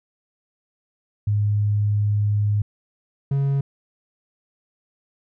sine / triangle tone pair in turn, 103.83 / 138.6 Hz, G#2 / C#3, 0 / 0 cents, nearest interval perfect fourth, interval 500 cents, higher second, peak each -17 / -16 dBFS, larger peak second, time 1.27-2.62 / 3.31-3.61 s, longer first, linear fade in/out 5 ms, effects none

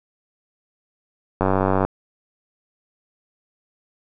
click train, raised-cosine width 1 ms, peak -5 dBFS, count 43, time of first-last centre 1.41-1.85 s, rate 95.5 Hz, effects none

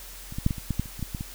clicks, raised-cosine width 5 ms, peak -25 / -18 / -8 / -15 / -24 / -13 / -12 / -29 / -25 / -17 / -19 / -19 dBFS, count 12, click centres 0.324 / 0.385 / 0.464 / 0.508 / 0.582 / 0.707 / 0.796 / 0.858 / 0.994 / 1.027 / 1.148 / 1.209 s, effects added 42 Hz sine -44 dBFS peak until 1.34 s + white hiss -44 dBFS RMS until 1.34 s

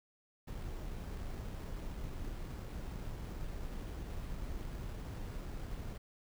brown noise with sample-and-hold, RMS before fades -42 dBFS, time 0.47-5.98 s, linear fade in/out 10 ms, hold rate 6300 Hz, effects none

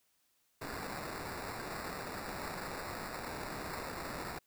violet noise with sample-and-hold, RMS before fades -42 dBFS, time 0.61-4.39 s, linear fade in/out 10 ms, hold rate 3150 Hz, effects white hiss -75 dBFS RMS until 4.46 s

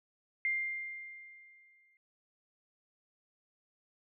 sine tone with exponential decay, 2100 Hz, C7, 6 cents sharp, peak -28 dBFS, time 0.45-1.97 s, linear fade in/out 1 ms, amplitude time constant 330 ms, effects none

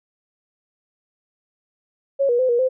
sine tone with pitch steps, 551 / 480.9 / 513 / 476.8 / 517 Hz, C#5 / B4 / C5 / A#4 / C5, -11 / -46 / -34 / +39 / -21 cents, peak -15 dBFS, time 2.19-2.69 s, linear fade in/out 20 ms, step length 100 ms, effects none

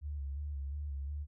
sine tone with vibrato, 71.3 Hz, C#2, 49 cents sharp, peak -36 dBFS, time 0.01-1.27 s, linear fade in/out 50 ms, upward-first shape square, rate 2.8 Hz, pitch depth 48 cents each way, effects none

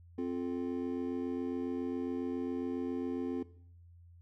triangle chord, F major, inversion second, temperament just, 261.9 / 349.2 / 436.5 Hz, C4 / F4 / A4, +2 / 0 / -14 cents, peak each -33 / -37 / -39 dBFS, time 0.18-3.43 s, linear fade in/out 5 ms, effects noise-tail reverb RT60 0.6 s tail -18 dB re dry + added 86 Hz sine -54 dBFS peak until 4.21 s

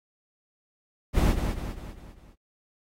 brown noise with echo, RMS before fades -21 dBFS, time 1.13-1.36 s, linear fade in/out 50 ms, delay 200 ms, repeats 5, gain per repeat -6 dB, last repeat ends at 2.36 s, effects AAC 48 kbps

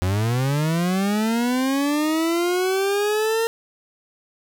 40% pulse linear sweep, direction up, 87.8 to 459.8 Hz, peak -18 dBFS, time 0.02-3.47 s, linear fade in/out 0 ms, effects none

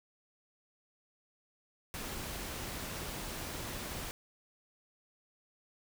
pink noise, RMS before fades -41 dBFS, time 1.94-4.11 s, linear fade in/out 0 ms, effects none

